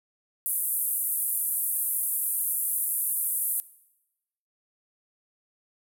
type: band-pass noise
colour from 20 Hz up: white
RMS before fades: -28 dBFS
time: 0.46-3.6 s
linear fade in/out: 0 ms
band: 9500 to 14000 Hz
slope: 48 dB/octave
effects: noise-tail reverb RT60 0.9 s tail -19 dB re dry